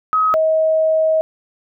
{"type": "tone pair in turn", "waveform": "sine", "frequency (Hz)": [1270, 635], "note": ["D#6", "D#5"], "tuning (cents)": [35, 35], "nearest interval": "octave", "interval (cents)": 1200, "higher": "first", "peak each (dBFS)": -12, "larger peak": "neither", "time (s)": [[0.13, 0.34], [0.34, 1.21]], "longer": "second", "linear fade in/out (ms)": 0, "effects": []}